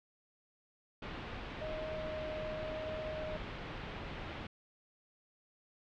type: low-pass noise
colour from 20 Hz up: pink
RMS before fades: -44 dBFS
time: 1.02-4.47 s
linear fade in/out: 5 ms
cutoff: 3400 Hz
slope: 24 dB/octave
type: tone with vibrato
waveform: sine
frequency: 622.3 Hz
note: D#5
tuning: in tune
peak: -39 dBFS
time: 1.61-3.37 s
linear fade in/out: 5 ms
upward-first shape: triangle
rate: 1 Hz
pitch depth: 8 cents each way
effects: none